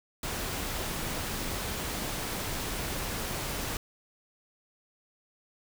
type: noise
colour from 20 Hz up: pink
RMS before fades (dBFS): -34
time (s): 0.23-3.77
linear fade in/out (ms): 2
effects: none